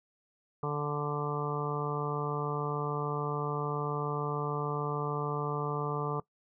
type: harmonic tone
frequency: 146.83 Hz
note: D3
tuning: in tune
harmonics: 1 / 2 / 3 / 4 / 5 / 6 / 7 / 8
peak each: -34 / -43 / -35 / -45 / -42 / -42 / -41 / -38 dBFS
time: 0.63-6.2 s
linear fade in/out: 2 ms
effects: noise-tail reverb RT60 0.1 s tail -20 dB re dry